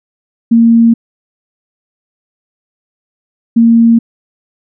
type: tone pair in turn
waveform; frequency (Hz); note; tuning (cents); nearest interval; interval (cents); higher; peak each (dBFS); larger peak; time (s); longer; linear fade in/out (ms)
sine; 230.7 / 230.7; A#3 / A#3; -18 / -18; unison; 0; neither; -3; neither; 0.51-0.94 / 3.56-3.99; neither; 10
effects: none